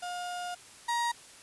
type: tone pair in turn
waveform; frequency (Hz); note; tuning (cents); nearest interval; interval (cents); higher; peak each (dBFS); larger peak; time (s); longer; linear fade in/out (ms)
35% pulse; 712 / 945.2; F5 / A#5; +33 / +24; perfect fourth; 491; second; -33 / -26; second; 0.02-0.55 / 0.88-1.12; first; 10
effects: white hiss -52 dBFS RMS until 1.42 s + resampled to 24000 Hz